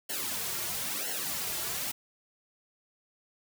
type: noise with flanger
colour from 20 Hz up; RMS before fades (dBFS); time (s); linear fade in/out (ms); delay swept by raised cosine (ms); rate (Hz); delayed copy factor
white; -34; 0.09-1.92; 10; 0.82 to 4.02; 1; -0.9
effects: none